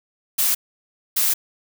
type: noise bursts at uneven times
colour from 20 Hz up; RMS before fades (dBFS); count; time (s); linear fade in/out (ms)
blue; -19; 2; 0.38-0.55 / 1.16-1.34; 10
effects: none